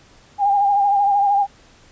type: tone with vibrato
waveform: sine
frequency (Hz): 805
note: G5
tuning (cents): +46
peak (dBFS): -13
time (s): 0.38-1.47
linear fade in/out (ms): 50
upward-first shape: triangle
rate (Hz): 13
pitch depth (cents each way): 54
effects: pink hiss -50 dBFS RMS until 1.91 s + resampled to 16000 Hz